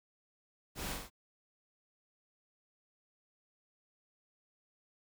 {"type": "noise with echo", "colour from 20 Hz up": "pink", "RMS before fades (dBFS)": -41, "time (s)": [0.75, 0.97], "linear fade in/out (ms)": 50, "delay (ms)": 44, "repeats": 3, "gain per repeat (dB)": -3, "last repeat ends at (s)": 1.102, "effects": []}